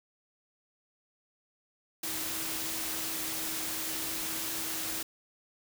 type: tone in noise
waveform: sine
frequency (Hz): 320.9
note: E4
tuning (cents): -46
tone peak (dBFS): -45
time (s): 2.03-5.03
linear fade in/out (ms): 5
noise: white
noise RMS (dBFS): -35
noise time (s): 2.03-5.03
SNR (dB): -13
effects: none